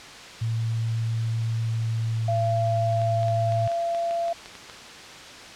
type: tone with pitch glide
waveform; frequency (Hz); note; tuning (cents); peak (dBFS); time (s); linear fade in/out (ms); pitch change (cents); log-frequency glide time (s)
sine; 113.5 to 111.81; A#2 to A2; -46 to +28; -23; 0.41-3.68; 10; -26; 1.53-2.89
type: tone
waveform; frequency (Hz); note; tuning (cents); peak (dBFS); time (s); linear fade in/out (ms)
sine; 680; F5; -46; -23; 2.28-4.33; 5
type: clicks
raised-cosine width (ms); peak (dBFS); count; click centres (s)
0.2; -22; 12; 3.017 / 3.231 / 3.283 / 3.522 / 3.676 / 3.717 / 3.948 / 4.11 / 4.282 / 4.459 / 4.553 / 4.698
effects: white hiss -41 dBFS RMS until 5.55 s + low-pass 5000 Hz 12 dB/octave